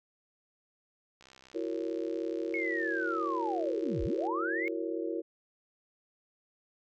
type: click train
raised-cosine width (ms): 0.2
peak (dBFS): -37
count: 201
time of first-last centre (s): 1.21-4.268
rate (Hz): 65.4
type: chord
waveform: sine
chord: F# dominant seventh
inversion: third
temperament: just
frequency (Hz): 333 / 370 / 462.5 / 555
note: E4 / F#4 / A#4 / C#5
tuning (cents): +18 / 0 / -14 / +2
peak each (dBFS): -35 / -38 / -37 / -41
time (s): 1.54-5.22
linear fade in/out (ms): 20
type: linear two-way sweep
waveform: sine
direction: down then up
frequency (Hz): 2209 to 30.87 to 2209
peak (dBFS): -32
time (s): 2.54-4.68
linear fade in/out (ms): 0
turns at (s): 4.04
effects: none